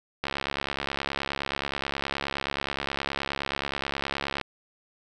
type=click train; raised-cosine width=0.3 ms; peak=-12 dBFS; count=291; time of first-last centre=0.24-4.413 s; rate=69.5 Hz; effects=none